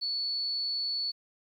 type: tone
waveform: sine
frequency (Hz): 4435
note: C#8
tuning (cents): 0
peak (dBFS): -29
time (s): 0.01-1.12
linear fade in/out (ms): 20
effects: 11-bit